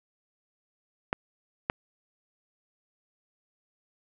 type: clicks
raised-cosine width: 0.5 ms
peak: -11 / -10 dBFS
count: 2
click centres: 1.129 / 1.699 s
effects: none